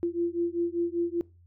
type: beating tone pair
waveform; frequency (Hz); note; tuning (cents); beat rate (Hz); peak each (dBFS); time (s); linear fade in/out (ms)
sine; 340.7 / 345.8; F4 / F4; -43 / -17; 5.1; -29; 0.03-1.21; 0
effects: noise-tail reverb RT60 0.3 s tail -22 dB re dry + added 87 Hz sine -54 dBFS peak until 1.46 s